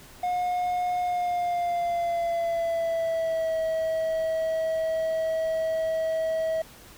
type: tone with pitch glide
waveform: triangle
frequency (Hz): 719 to 644.3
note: F#5 to E5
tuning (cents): -50 to -40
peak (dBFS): -22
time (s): 0.23-6.62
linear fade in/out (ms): 5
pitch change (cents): -190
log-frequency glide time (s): 0.98-3.58
effects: pink hiss -49 dBFS RMS until 6.97 s